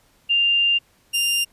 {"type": "tone pair in turn", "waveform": ["sine", "sawtooth"], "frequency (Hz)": [2794, 2794], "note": ["F7", "F7"], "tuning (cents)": [0, 0], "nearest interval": "unison", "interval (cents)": 0, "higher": "neither", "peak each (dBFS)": -15, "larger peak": "neither", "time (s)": [[0.29, 0.79], [1.13, 1.45]], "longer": "first", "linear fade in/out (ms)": 20, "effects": ["pink hiss -59 dBFS RMS until 1.52 s", "resampled to 32000 Hz"]}